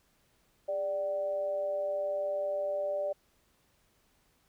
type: tone with amplitude modulation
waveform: sine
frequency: 587.3 Hz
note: D5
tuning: in tune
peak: -27 dBFS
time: 0.68-3.13 s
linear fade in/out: 10 ms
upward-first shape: sine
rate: 181 Hz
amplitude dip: 55%
effects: pink hiss -70 dBFS RMS until 4.48 s